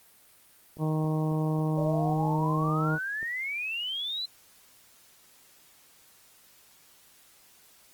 click train, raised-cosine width 2 ms, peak -33 dBFS, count 10, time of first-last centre 0.77-3.229 s, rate 3.66 Hz
harmonic tone, 155.8 Hz, D#3, 3 cents sharp, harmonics 1 / 2 / 3 / 4 / 5 / 6 / 7, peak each -26 / -32 / -36 / -38 / -40 / -42 / -43 dBFS, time 0.78-2.99 s, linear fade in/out 50 ms
sine exponential sweep, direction up, 570 to 4100 Hz, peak -30 dBFS, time 1.77-4.26 s, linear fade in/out 10 ms
effects white hiss -58 dBFS RMS until 7.93 s + Opus 32 kbps

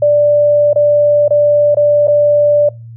sine tone with dropouts, 587.3 Hz, D5, in tune, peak -6 dBFS, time 0.02-2.69 s, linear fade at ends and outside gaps 5 ms, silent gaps 0.732-0.758 / 1.281-1.306 / 1.747-1.769 / 2.073-2.08 s, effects noise-tail reverb RT60 0.3 s tail -26 dB re dry + added 115 Hz sine -29 dBFS peak until 2.96 s

